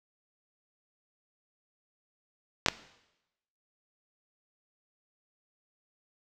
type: clicks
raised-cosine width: 0.2 ms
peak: -4 dBFS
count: 2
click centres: 2.662 / 2.685 s
effects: noise-tail reverb RT60 0.9 s tail -17 dB re dry